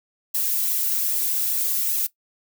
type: noise with flanger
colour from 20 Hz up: violet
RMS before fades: -23 dBFS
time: 0.34-2.07 s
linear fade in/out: 10 ms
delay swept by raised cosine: 1.3 to 4.2 ms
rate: 2.5 Hz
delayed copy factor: -0.95
effects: noise-tail reverb RT60 0.1 s tail -17 dB re dry